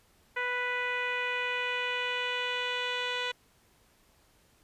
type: tone with low-pass filter sweep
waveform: 10% pulse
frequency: 493.9 Hz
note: B4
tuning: in tune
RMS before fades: -32 dBFS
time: 0.36-3.32 s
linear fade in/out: 10 ms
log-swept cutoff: 2000 to 3800 Hz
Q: 2.3
effects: pink hiss -65 dBFS RMS until 4.63 s + resampled to 32000 Hz